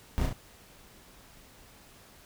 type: noise with echo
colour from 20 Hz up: brown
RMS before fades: -28 dBFS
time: 0.18-0.26 s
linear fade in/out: 0 ms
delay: 34 ms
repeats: 2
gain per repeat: -3 dB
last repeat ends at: 0.328 s
effects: pink hiss -55 dBFS RMS until 2.25 s